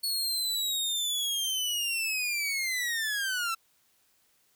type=linear sweep; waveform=sawtooth; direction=down; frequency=4402 to 1318.5 Hz; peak=-25 dBFS; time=0.03-3.55 s; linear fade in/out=10 ms; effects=white hiss -68 dBFS RMS until 4.55 s